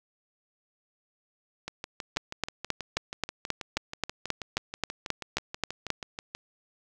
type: two click trains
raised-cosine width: 0.2 ms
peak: -18 / -9 dBFS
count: 30 / 15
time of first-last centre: 1.68-6.35 / 2.17-5.903 s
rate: 6.21 / 3.75 Hz
effects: none